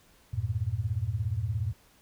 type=chord; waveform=sine; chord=E diminished; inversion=none; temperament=equal with one note detuned; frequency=82.41 / 99.6 / 116.54 Hz; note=E2 / G2 / Bb2; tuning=0 / +28 / 0 cents; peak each=-35 / -31 / -31 dBFS; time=0.33-1.73 s; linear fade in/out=10 ms; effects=pink hiss -61 dBFS RMS until 2.01 s

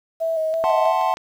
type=tone with vibrato; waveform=sine; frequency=644 Hz; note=E5; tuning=41 cents flat; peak=-19 dBFS; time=0.2-0.94 s; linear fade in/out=20 ms; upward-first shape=square; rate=3 Hz; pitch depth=27 cents each way
type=click train; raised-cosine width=0.2 ms; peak=-23 dBFS; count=5; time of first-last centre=0.54-1.171 s; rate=6.34 Hz
type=chord; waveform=triangle; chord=F# half-diminished seventh; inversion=third; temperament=equal; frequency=659.3 / 740 / 880 / 1046.5 Hz; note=E5 / F#5 / A5 / C6; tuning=0 / 0 / 0 / 0 cents; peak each=-23 / -20 / -20 / -22 dBFS; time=0.64-1.14 s; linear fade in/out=0 ms
effects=8-bit

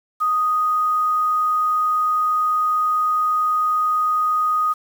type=tone with quantisation; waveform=sine; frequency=1244.5 Hz; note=D#6; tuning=in tune; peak=-16 dBFS; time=0.2-4.74 s; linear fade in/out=20 ms; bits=7; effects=none

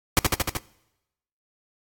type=noise with echo; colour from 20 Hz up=pink; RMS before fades=-17 dBFS; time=0.17-0.19 s; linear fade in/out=0 ms; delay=76 ms; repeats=5; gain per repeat=-2 dB; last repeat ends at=0.57 s; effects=noise-tail reverb RT60 0.9 s tail -21 dB re dry + AAC 64 kbps

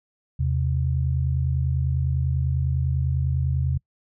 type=tone pair together; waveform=sine; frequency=80.79 / 130.81 Hz; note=E2 / C3; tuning=-34 / 0 cents; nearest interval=minor sixth; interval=834 cents; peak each=-23 dBFS; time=0.39-3.78 s; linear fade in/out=10 ms; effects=noise-tail reverb RT60 0.1 s tail -25 dB re dry

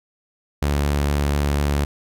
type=tone with vibrato; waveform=sawtooth; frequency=72 Hz; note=D2; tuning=34 cents flat; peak=-14 dBFS; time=0.62-1.85 s; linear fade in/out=5 ms; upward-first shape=triangle; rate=4.2 Hz; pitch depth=11 cents each way; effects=none

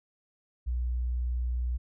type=tone; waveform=sine; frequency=61 Hz; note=B1; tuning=21 cents flat; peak=-27 dBFS; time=0.66-1.78 s; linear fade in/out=20 ms; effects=none

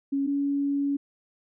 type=tone pair in turn; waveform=sine; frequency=277.1 / 281.8 Hz; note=C#4 / C#4; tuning=-1 / +29 cents; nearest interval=unison; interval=30 cents; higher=second; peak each=-23 dBFS; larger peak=neither; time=0.12-0.27 / 0.27-0.97 s; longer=second; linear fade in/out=10 ms; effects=none

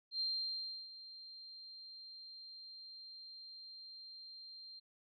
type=tone with ADSR envelope; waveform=sine; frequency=4173 Hz; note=C8; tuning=5 cents flat; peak=-34 dBFS; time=0.11-4.8 s; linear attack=91 ms; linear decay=680 ms; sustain=-16 dB; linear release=16 ms; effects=none

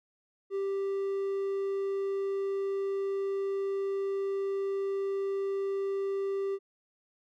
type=tone; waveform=triangle; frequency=392.6 Hz; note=G4; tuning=3 cents sharp; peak=-27 dBFS; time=0.5-6.59 s; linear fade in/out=50 ms; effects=none

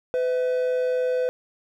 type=tone pair together; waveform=triangle; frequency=503.6 / 647 Hz; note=B4 / E5; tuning=+34 / -32 cents; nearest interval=major third; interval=434 cents; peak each=-19 / -31 dBFS; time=0.14-1.29 s; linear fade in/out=0 ms; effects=none

